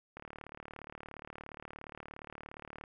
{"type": "click train", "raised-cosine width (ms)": 0.5, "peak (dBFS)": -30, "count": 100, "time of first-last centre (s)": [0.17, 2.838], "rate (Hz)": 37.1, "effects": []}